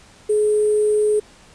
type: tone with sample-and-hold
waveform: sine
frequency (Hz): 422.5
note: G#4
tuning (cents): +30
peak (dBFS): -14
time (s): 0.29-1.2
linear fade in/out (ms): 10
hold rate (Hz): 8820
effects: pink hiss -48 dBFS RMS until 1.54 s + resampled to 22050 Hz